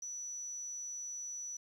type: tone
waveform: sine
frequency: 5920 Hz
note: F#8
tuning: in tune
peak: -40 dBFS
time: 0.02-1.57 s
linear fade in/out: 5 ms
effects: 11-bit